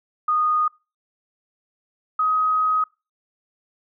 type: tone pair in turn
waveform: sine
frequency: 1234 / 1260.7 Hz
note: D#6 / D#6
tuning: -15 / +22 cents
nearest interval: unison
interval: 37 cents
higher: second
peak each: -17 dBFS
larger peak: neither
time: 0.28-0.68 / 2.19-2.84 s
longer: second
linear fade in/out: 5 ms
effects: noise-tail reverb RT60 0.3 s tail -26 dB re dry